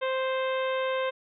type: harmonic tone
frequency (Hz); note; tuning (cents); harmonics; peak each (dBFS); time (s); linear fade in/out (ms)
523.3; C5; 0; 1 / 2 / 3 / 4 / 5 / 6 / 7; -27 / -33 / -37 / -39 / -41 / -43 / -44; 0.01-1.11; 20
effects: none